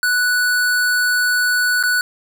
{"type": "tone with dropouts", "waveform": "square", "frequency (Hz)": 1480, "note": "F#6", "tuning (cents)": 0, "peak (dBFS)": -15, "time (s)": [0.03, 2.01], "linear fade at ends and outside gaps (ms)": 1, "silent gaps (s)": [1.828, 1.836], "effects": []}